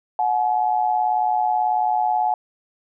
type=tone pair together; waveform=sine; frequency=733.7 / 852 Hz; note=F#5 / G#5; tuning=-15 / +44 cents; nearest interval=minor third; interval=259 cents; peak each=-20 dBFS; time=0.19-2.34 s; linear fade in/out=2 ms; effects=none